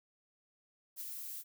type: noise with ADSR envelope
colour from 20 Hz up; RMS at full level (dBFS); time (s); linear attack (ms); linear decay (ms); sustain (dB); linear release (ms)
violet; -41; 0.96-1.44; 44; 21; -3; 46
effects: none